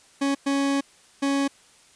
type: tone bursts at uneven times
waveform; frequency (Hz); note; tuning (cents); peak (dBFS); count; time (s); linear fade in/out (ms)
40% pulse; 277.5; C#4; +2; -20; 3; 0.21-0.35 / 0.46-0.81 / 1.22-1.48; 10
effects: white hiss -55 dBFS RMS until 1.95 s + resampled to 22050 Hz